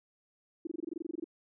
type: tone bursts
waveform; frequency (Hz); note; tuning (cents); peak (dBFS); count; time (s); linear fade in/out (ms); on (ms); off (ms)
sine; 329.6; E4; 0; -33; 14; 0.65-1.243; 5; 21; 23
effects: none

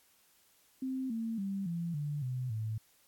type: tone with pitch steps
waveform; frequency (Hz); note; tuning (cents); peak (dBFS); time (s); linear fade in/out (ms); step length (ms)
sine; 261.6 / 226.4 / 195.98 / 169.63 / 146.82 / 127.08 / 109.99; C4 / A3 / G3 / E3 / D3 / B2 / A2; 0 / +50 / 0 / +50 / 0 / +50 / 0; -33; 0.82-2.78; 5; 280
effects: white hiss -67 dBFS RMS until 3.07 s + AAC 64 kbps

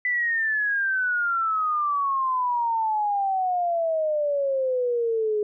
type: exponential sweep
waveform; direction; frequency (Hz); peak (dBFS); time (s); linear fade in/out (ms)
sine; down; 2000 to 415.3; -21; 0.05-5.43; 2
effects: none

